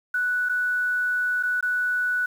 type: tone with dropouts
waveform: sine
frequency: 1480 Hz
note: F#6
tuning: in tune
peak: -21 dBFS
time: 0.14-2.26 s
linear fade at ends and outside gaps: 5 ms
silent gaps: 0.489-0.494 / 1.428-1.433 / 1.609-1.626 s
effects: 8-bit